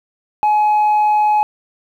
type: tone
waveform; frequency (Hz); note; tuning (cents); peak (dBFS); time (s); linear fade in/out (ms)
sine; 845; G#5; +30; -8; 0.43-1.43; 0
effects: tanh soft clip ceiling -10 dBFS + 8-bit